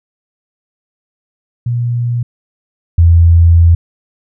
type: tone pair in turn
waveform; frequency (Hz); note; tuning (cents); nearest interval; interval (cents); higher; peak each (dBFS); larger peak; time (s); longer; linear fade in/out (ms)
sine; 120 / 84.27; B2 / E2; -49 / +39; tritone; 612; first; -12 / -3; second; 1.66-2.23 / 2.98-3.75; second; 5
effects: none